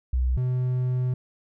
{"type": "tone pair in turn", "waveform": ["sine", "triangle"], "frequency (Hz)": [63, 126.44], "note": ["B1", "B2"], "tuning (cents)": [35, 41], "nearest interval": "octave", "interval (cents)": 1206, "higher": "second", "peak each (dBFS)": -20, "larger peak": "neither", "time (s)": [[0.13, 0.37], [0.37, 1.14]], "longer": "second", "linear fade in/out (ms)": 5, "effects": []}